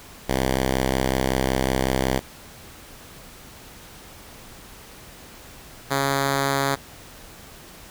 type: tone pair in turn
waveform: 5% pulse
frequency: 65.41 / 138.08 Hz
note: C2 / C#3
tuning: 0 / -6 cents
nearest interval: octave + minor second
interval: 1294 cents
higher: second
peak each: -9 dBFS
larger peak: neither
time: 0.28-2.2 / 5.9-6.76 s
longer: first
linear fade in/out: 20 ms
effects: pink hiss -44 dBFS RMS until 7.9 s